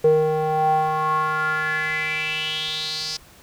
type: tone with band-pass filter sweep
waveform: square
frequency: 155.56 Hz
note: D#3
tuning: in tune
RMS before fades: -22 dBFS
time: 0.04-3.17 s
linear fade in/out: 5 ms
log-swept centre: 470 to 5100 Hz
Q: 5.8
effects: pink hiss -49 dBFS RMS until 3.42 s